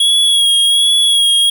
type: tone with vibrato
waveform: square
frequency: 3324 Hz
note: G#7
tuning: 1 cent sharp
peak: -9 dBFS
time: 0-1.5 s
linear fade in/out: 5 ms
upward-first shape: sine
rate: 1.3 Hz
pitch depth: 32 cents each way
effects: 8-bit